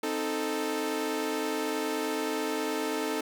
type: chord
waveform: sawtooth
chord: A diminished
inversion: first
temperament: equal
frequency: 261.6 / 311.1 / 440 Hz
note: C4 / Eb4 / A4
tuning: 0 / 0 / 0 cents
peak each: -32 / -29 / -28 dBFS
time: 0.03-3.21 s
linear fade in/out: 5 ms
effects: none